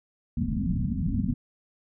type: low-pass noise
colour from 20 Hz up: white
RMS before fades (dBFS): -27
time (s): 0.37-1.34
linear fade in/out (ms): 5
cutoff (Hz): 260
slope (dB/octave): 96
effects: none